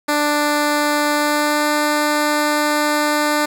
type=tone with pitch glide; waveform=10% pulse; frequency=295.3 to 298.2 Hz; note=D4 to D4; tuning=+10 to +27 cents; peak=-7 dBFS; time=0.08-3.46 s; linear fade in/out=10 ms; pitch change=+17 cents; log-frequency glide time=1.13-1.67 s; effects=none